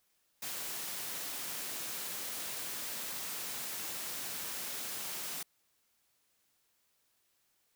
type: high-pass noise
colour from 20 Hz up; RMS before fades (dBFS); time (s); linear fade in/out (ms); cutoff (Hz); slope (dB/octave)
white; -40; 0.42-5.43; 5; 120; 12
effects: white hiss -75 dBFS RMS until 7.75 s